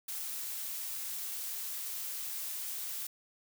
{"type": "noise", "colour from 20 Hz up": "blue", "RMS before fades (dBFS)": -39, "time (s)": [0.08, 3.07], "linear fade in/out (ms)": 5, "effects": []}